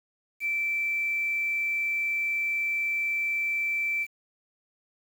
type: tone with quantisation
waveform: sine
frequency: 2332 Hz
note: D7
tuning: 13 cents flat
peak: -25 dBFS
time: 0.4-4.07 s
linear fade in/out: 50 ms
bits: 8
effects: none